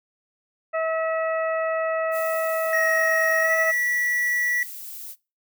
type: harmonic tone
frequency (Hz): 646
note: E5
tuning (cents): -35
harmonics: 1 / 2 / 3 / 4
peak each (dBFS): -23 / -29 / -32 / -39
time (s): 0.73-3.72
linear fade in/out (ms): 20
type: noise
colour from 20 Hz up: violet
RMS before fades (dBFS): -37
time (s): 2.11-5.16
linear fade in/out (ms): 50
type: tone with pitch glide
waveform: triangle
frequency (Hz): 1889 to 1950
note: A#6 to B6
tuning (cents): +22 to -23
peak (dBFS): -19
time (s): 2.73-4.63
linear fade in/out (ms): 2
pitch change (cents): +55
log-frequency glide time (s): 3.42-3.5
effects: noise-tail reverb RT60 0.3 s tail -23 dB re dry